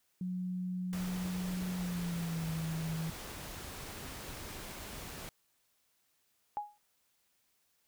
sine tone with pitch glide, 182.2 to 161.39 Hz, F#3 to E3, -26 to -36 cents, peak -34 dBFS, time 0.21-3.1 s, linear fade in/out 2 ms, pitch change -210 cents, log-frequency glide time 1.73-2.49 s
pink noise, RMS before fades -45 dBFS, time 0.93-5.29 s, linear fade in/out 0 ms
sine tone with exponential decay, 830.6 Hz, G#5, in tune, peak -30 dBFS, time 6.57-6.78 s, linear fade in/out 0 ms, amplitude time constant 44 ms
effects white hiss -75 dBFS RMS until 7.87 s

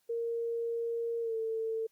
sine tone with pitch glide, 464.5 to 447.1 Hz, A#4 to A4, -6 to +28 cents, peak -31 dBFS, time 0.09-1.87 s, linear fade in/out 10 ms, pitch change -66 cents, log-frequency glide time 1.21-1.35 s, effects white hiss -74 dBFS RMS until 1.91 s + Opus 48 kbps

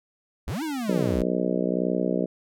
square linear two-way sweep, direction up then down, 38.89 to 329.6 to 38.89 Hz, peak -28 dBFS, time 0.47-1.23 s, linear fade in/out 10 ms, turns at 0.63 s
harmonic tone, 61.74 Hz, B1, in tune, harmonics 3 / 4 / 5 / 6 / 7 / 8 / 9 / 10, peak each -28 / -29 / -30 / -31 / -31 / -32 / -33 / -33 dBFS, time 0.88-2.26 s, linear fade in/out 10 ms
effects none

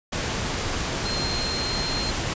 sine tone in noise, 4186 Hz, C8, in tune, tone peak -28 dBFS, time 1.05-2.11 s, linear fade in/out 10 ms, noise pink, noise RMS -27 dBFS, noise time 0.12-2.34 s, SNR -4 dB, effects resampled to 16000 Hz

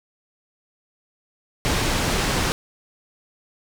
pink low-pass noise, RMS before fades -22 dBFS, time 1.65-2.52 s, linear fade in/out 0 ms, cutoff 7700 Hz, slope 12 dB/octave, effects none

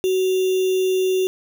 sine tone with sample-and-hold, 374.2 Hz, F#4, 20 cents sharp, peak -16 dBFS, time 0.04-1.27 s, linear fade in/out 0 ms, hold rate 3150 Hz, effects none

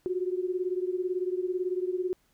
sine beating tone pair, 360.3 / 378.3 Hz, F#4 / F#4, -46 / +38 cents, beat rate 18 Hz, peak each -29 / -32 dBFS, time 0.06-2.13 s, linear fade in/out 0 ms, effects pink hiss -69 dBFS RMS until 2.33 s

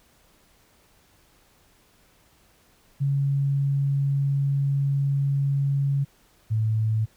sine tone pair in turn, 139.3 / 109.88 Hz, C#3 / A2, +9 / -2 cents, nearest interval major third, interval 411 cents, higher first, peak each -20 dBFS, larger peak neither, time 3-6.05 / 6.5-7.06 s, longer first, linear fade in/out 20 ms, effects pink hiss -60 dBFS RMS until 7.16 s

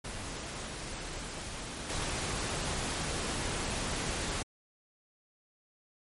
pink noise with level steps, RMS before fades -40 / -34 dBFS, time 0.04-4.43 s, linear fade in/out 10 ms, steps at 1.89 s, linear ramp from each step 10 ms, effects MP3 48 kbps

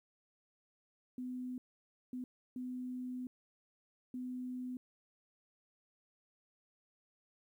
sine tone bursts at uneven times, 251.8 Hz, B3, 34 cents sharp, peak -39 dBFS, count 4, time 1.18-1.58 / 2.13-2.24 / 2.56-3.27 / 4.14-4.77 s, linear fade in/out 2 ms, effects 12-bit

